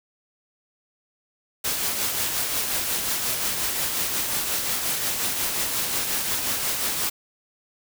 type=noise with tremolo; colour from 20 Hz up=white; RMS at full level=-24 dBFS; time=1.64-7.1 s; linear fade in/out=10 ms; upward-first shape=triangle; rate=5.6 Hz; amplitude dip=40%; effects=none